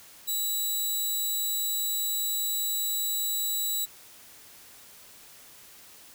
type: tone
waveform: 10% pulse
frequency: 3915 Hz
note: B7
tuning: 16 cents flat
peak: -19 dBFS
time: 0.27-3.86 s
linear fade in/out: 20 ms
effects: white hiss -51 dBFS RMS until 6.14 s